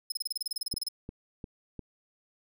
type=tone bursts; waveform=sawtooth; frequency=5130 Hz; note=E8; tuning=48 cents flat; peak=-27 dBFS; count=16; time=0.1-0.886 s; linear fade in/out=5 ms; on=21 ms; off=30 ms
type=click train; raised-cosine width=3 ms; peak=-26 dBFS; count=4; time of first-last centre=0.74-1.793 s; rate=2.85 Hz
effects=none